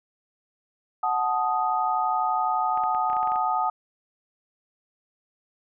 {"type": "chord", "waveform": "sine", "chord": "D# diminished", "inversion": "first", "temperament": "equal with one note detuned", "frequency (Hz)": [740, 871.9, 1244.5], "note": ["F#5", "A5", "D#6"], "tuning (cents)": [0, -16, 0], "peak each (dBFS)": -26, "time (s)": [1.03, 3.7], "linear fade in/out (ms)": 5}
{"type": "clicks", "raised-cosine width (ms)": 0.5, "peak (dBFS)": -26, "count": 10, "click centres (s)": [2.775, 2.837, 2.948, 3.1, 3.131, 3.167, 3.23, 3.274, 3.319, 3.359]}
{"effects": []}